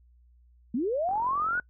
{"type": "linear sweep", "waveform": "sine", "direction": "up", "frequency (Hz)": [212.3, 1500], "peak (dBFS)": -25, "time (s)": [0.74, 1.6], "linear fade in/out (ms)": 5}
{"type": "click train", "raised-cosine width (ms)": 1, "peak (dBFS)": -31, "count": 24, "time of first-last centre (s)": [1.09, 1.598], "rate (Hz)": 45.3}
{"effects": ["noise-tail reverb RT60 0.1 s tail -23 dB re dry", "added 60 Hz sine -56 dBFS peak until 1.69 s"]}